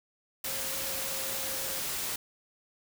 sine tone in noise, 536 Hz, C5, 42 cents sharp, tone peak -44 dBFS, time 0.47-1.8 s, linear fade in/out 5 ms, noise white, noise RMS -34 dBFS, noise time 0.44-2.16 s, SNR -13 dB, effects none

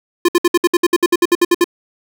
square tone bursts, 349.2 Hz, F4, in tune, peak -9 dBFS, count 15, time 0.25-1.643 s, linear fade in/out 5 ms, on 35 ms, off 62 ms, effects none

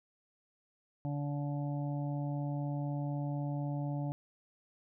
harmonic tone, 144 Hz, D3, 34 cents flat, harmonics 1 / 2 / 4 / 5 / 6, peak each -34 / -40 / -46 / -48 / -50 dBFS, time 1.05-4.12 s, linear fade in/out 0 ms, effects none

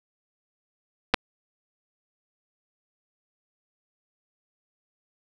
clicks, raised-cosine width 0.3 ms, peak -3 dBFS, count 2, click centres 1.139 / 1.143 s, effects none

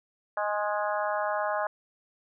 harmonic tone with a mistuned harmonic, 207.7 Hz, G#3, in tune, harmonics 3 / 4 / 5 / 6 / 7 / 8, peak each -30 / -32 / -34 / -36 / -37 / -38 dBFS, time 0.37-1.67 s, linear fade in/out 2 ms, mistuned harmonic 5, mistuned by +24 cents, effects none

